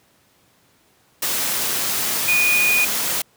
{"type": "tone in noise", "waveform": "sine", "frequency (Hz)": 2462, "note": "D#7", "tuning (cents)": -19, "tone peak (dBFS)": -15, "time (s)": [2.28, 2.85], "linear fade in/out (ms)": 5, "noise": "white", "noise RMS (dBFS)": -22, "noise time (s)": [1.22, 3.22], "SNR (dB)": 4, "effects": ["pink hiss -58 dBFS RMS until 3.36 s", "high-pass 100 Hz 12 dB/octave"]}